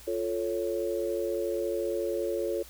sine chord, F augmented, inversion none, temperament equal, 349.2 / 440 / 554.4 Hz, F4 / A4 / C#5, 0 / 0 / 0 cents, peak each -32 dBFS, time 0.07-2.63 s, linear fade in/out 10 ms, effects added 60 Hz sine -52 dBFS peak until 2.69 s + white hiss -51 dBFS RMS until 2.69 s

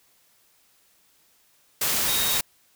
sine tone in noise, 3749 Hz, A#7, 9 cents sharp, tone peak -28 dBFS, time 2.08-2.38 s, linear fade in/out 5 ms, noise white, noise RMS -24 dBFS, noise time 1.81-2.41 s, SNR -7 dB, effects white hiss -62 dBFS RMS until 2.75 s

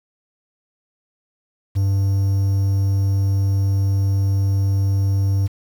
triangle tone with quantisation, 98 Hz, G2, in tune, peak -13 dBFS, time 1.75-5.48 s, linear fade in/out 20 ms, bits 7, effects none

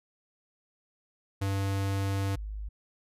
square / sine tone pair in turn, 98 / 51.76 Hz, G2 / G#1, 0 / -5 cents, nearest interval major seventh, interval 1105 cents, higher first, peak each -28 / -34 dBFS, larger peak first, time 1.41-2.36 / 2.36-2.69 s, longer first, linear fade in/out 10 ms, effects resampled to 32000 Hz

